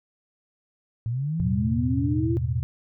sine linear sweep, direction up, 109.3 to 342.7 Hz, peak -24 dBFS, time 1.06-2.37 s, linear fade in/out 0 ms
sine chord, E suspended fourth, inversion none, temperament equal with one note detuned, 82.41 / 110 / 125.34 Hz, E2 / A2 / B2, 0 / 0 / +26 cents, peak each -28 / -28 / -26 dBFS, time 1.4-2.63 s, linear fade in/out 0 ms
effects none

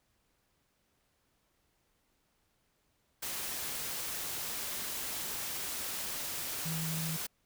sine tone in noise, 161.4 Hz, E3, 36 cents flat, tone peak -35 dBFS, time 6.65-7.17 s, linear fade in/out 10 ms, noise white, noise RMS -38 dBFS, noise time 3.22-7.27 s, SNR 0 dB, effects pink hiss -75 dBFS RMS until 7.45 s

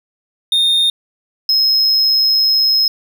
triangle tone pair in turn, 3664 / 5146 Hz, A#7 / E8, -31 / -43 cents, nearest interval tritone, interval 588 cents, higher second, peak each -9 dBFS, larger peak neither, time 0.52-0.9 / 1.49-2.88 s, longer second, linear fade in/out 2 ms, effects none

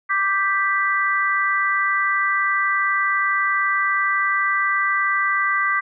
sine chord, G major, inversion second, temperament equal, 1174.7 / 1568 / 1975.5 Hz, D6 / G6 / B6, 0 / 0 / 0 cents, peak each -21 / -23 / -21 dBFS, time 0.09-5.81 s, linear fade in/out 20 ms, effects none

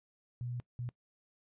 sine tone bursts at uneven times, 122 Hz, B2, 21 cents flat, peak -36 dBFS, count 2, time 0.41-0.6 / 0.79-0.89 s, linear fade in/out 0 ms, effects noise-tail reverb RT60 0.1 s tail -21 dB re dry + resampled to 8000 Hz

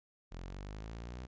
sawtooth linear sweep, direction up, 41.91 to 63.7 Hz, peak -39 dBFS, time 0.31-1.27 s, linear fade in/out 20 ms, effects resampled to 16000 Hz

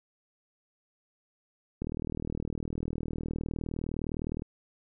click train, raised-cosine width 3 ms, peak -21 dBFS, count 104, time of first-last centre 1.82-4.421 s, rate 39.6 Hz, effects none

